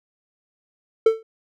triangle tone with exponential decay, 445.9 Hz, A4, 23 cents sharp, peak -6 dBFS, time 1.06-1.23 s, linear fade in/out 5 ms, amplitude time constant 36 ms, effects none

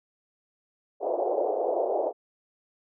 white band-pass noise, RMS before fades -27 dBFS, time 1-2.13 s, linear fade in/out 50 ms, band 370 to 740 Hz, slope 48 dB/octave, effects none

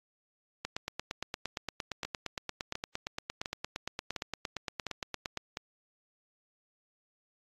two click trains, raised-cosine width 0.2 ms, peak -18 / -17 dBFS, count 6 / 42, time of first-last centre 2.05-5.571 / 0.65-5.374 s, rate 1.42 / 8.68 Hz, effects AAC 32 kbps

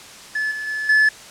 triangle tone with level steps, 1728 Hz, A6, 32 cents flat, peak -18 / -24 / -21 / -10 dBFS, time 0.35-1.09 s, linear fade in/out 5 ms, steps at 0.51 / 0.67 / 0.89 s, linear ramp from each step 5 ms, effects white hiss -40 dBFS RMS until 1.3 s + low-pass 8000 Hz 12 dB/octave

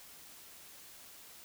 silence, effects white hiss -54 dBFS RMS until 1.44 s

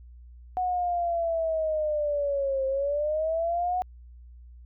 sine linear two-way sweep, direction down then up, 737 to 530 to 737 Hz, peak -24 dBFS, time 0.57-3.82 s, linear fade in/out 0 ms, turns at 2.66 s, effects added 60 Hz sine -45 dBFS peak until 4.65 s

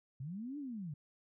sine linear two-way sweep, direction up then down, 121.8 to 300 to 136.7 Hz, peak -40 dBFS, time 0.2-0.94 s, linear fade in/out 5 ms, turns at 0.58 s, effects none

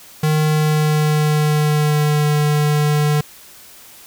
square tone with pitch glide, 153.8 to 149.16 Hz, D#3 to D3, -20 to +27 cents, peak -14 dBFS, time 0.23-3.21 s, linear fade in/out 5 ms, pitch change -53 cents, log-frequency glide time 0.42-2.33 s, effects white hiss -42 dBFS RMS until 4.06 s

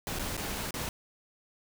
pink noise with dropouts, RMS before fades -35 dBFS, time 0.07-0.89 s, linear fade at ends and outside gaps 1 ms, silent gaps 0.188-0.194 / 0.368-0.376 / 0.708-0.74 s, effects none

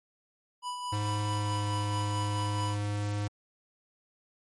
square tone with tremolo, 987.8 Hz, B5, in tune, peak -33 dBFS, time 0.62-2.77 s, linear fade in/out 50 ms, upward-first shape sine, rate 4.6 Hz, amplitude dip 40%
square tone with pitch glide, 104.2 to 103.18 Hz, G#2 to G#2, +6 to -11 cents, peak -30 dBFS, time 0.92-3.28 s, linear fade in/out 10 ms, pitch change -17 cents, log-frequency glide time 1.29-1.61 s
effects MP3 48 kbps

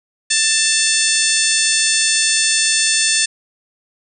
harmonic tone with a mistuned harmonic, 886 Hz, A5, 12 cents sharp, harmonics 2 / 3 / 4 / 5 / 6 / 7 / 8 / 9 / 10, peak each -22 / -22 / -22 / -22 / -22 / -22 / -22 / -22 / -22 dBFS, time 0.3-3.26 s, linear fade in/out 10 ms, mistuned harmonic 9, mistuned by +47 cents, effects none

